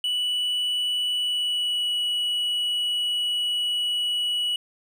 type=tone with pitch glide; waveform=triangle; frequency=2957 to 2935 Hz; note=F#7 to F#7; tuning=-2 to -15 cents; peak=-21 dBFS; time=0.04-4.56 s; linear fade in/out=2 ms; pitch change=-13 cents; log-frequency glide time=1.15-1.92 s; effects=none